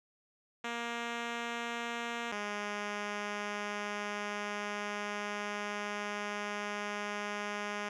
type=tone pair in turn; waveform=5% pulse; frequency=235.2 / 206.5 Hz; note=A#3 / G#3; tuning=+16 / -10 cents; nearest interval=major second; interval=226 cents; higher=first; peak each=-24 dBFS; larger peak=neither; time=0.64-2.32 / 2.32-7.89 s; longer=second; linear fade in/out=5 ms; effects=low-pass 5000 Hz 12 dB/octave